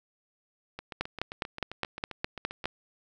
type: two click trains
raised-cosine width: 0.3 ms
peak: -13 / -22 dBFS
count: 9 / 15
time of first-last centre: 1.01-2.656 / 0.79-2.642 s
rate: 4.86 / 7.56 Hz
effects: none